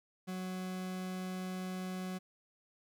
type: tone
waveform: 40% pulse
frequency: 185 Hz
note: F#3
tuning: in tune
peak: -37 dBFS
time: 0.27-2.19 s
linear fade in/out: 20 ms
effects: none